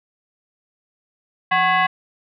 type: tone with frequency modulation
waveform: sine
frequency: 171.9 Hz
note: F3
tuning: 27 cents flat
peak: -14 dBFS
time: 1.51-1.87 s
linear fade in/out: 10 ms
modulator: 919 Hz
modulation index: 2.2
effects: none